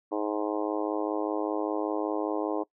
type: harmonic tone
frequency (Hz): 105.1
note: G#2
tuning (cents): +21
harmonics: 3 / 4 / 5 / 6 / 7 / 8 / 9 / 10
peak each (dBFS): -31 / -33 / -35 / -37 / -38 / -39 / -40 / -41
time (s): 0.11-2.64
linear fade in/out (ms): 20
effects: noise-tail reverb RT60 0.1 s tail -22 dB re dry